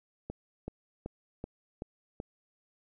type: click train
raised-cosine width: 2 ms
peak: -24 dBFS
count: 6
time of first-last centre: 0.3-2.201 s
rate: 2.63 Hz
effects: none